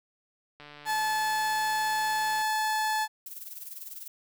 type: click train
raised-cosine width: 0.3 ms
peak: -31 dBFS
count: 268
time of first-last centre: 0.6-2.416 s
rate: 147 Hz
type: tone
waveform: 30% pulse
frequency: 865 Hz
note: A5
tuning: 30 cents flat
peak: -23 dBFS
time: 0.85-3.08 s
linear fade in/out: 50 ms
type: noise with tremolo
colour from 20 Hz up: violet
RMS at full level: -39 dBFS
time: 3.26-4.08 s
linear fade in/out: 2 ms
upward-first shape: sine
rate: 20 Hz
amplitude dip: 70%
effects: none